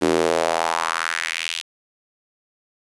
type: tone with high-pass filter sweep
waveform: square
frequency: 41.2 Hz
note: E1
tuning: in tune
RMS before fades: -22 dBFS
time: 0.01-1.62 s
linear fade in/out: 20 ms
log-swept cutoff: 310 to 3300 Hz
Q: 2.6
effects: resampled to 24000 Hz + 7-bit